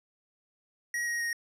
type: tone with pitch steps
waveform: square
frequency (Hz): 1900 / 1883.6 / 1867.4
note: A#6 / A#6 / A#6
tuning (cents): +33 / +18 / +3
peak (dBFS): -30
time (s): 0.94-1.33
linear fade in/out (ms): 2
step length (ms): 130
effects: low-pass 12000 Hz 12 dB/octave